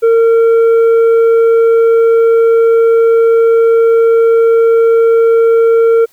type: tone with tanh clipping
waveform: sine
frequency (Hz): 457.5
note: A#4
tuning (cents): -32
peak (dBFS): -6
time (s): 0.02-6.06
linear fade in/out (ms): 20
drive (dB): 5
effects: white hiss -50 dBFS RMS until 6.12 s